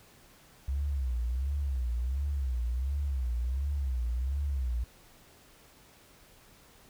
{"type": "tone with vibrato", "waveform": "sine", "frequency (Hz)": 65.1, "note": "C2", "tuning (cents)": -8, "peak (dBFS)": -28, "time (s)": [0.68, 4.84], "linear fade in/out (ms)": 5, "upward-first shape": "sine", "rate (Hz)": 1.4, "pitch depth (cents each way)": 170, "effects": ["pink hiss -58 dBFS RMS until 6.89 s"]}